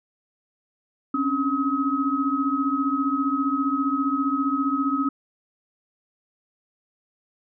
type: tone cluster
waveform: sine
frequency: 268 / 283 / 1273 Hz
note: C4 / C#4 / D#6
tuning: +42 / +36 / +39 cents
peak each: -25 dBFS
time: 1.14-5.09 s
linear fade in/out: 5 ms
effects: none